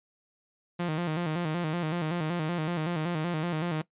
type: tone with vibrato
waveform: sawtooth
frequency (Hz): 164.81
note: E3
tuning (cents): 0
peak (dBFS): -24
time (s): 0.79-3.82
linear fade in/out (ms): 10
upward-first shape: square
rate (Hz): 5.3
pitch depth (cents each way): 100
effects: noise-tail reverb RT60 0.1 s tail -19 dB re dry + resampled to 8000 Hz